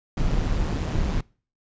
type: noise with amplitude modulation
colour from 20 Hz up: brown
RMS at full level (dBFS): -21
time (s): 0.17-1.21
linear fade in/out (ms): 5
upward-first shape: sine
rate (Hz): 153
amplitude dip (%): 55
effects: noise-tail reverb RT60 0.4 s tail -24 dB re dry + resampled to 16000 Hz